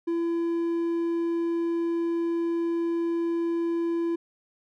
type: tone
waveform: triangle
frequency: 336.9 Hz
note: E4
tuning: 38 cents sharp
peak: -22 dBFS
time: 0.07-4.16 s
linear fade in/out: 10 ms
effects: none